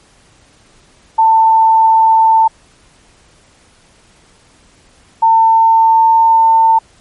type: tone pair in turn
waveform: sine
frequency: 892 / 900.3 Hz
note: A5 / A5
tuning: +23 / +39 cents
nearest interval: unison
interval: 16 cents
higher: second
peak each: -5 dBFS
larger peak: neither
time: 1.18-2.48 / 5.22-6.79 s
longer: second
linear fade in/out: 10 ms
effects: pink hiss -48 dBFS RMS until 7 s + MP3 48 kbps